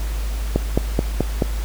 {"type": "click train", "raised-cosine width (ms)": 2, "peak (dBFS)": -3, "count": 5, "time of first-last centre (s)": [0.56, 1.422], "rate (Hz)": 4.64, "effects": ["added 52 Hz sine -21 dBFS peak until 1.64 s", "pink hiss -36 dBFS RMS until 1.64 s"]}